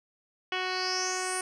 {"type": "tone with low-pass filter sweep", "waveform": "10% pulse", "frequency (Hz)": 370, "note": "F#4", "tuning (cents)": 0, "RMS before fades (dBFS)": -31, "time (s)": [0.52, 1.41], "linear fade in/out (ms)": 2, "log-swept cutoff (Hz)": [3200, 9500], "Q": 6.7, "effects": []}